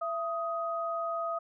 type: tone pair together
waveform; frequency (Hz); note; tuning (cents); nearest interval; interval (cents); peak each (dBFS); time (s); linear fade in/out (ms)
sine; 670 / 1252.8; E5 / D#6; +28 / +11; major seventh; 1083; -33 / -33; 0.01-1.39; 10
effects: none